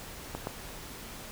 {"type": "clicks", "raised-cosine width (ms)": 1, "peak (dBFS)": [-20, -18], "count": 2, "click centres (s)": [0.35, 0.471], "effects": ["pink hiss -44 dBFS RMS until 1.31 s"]}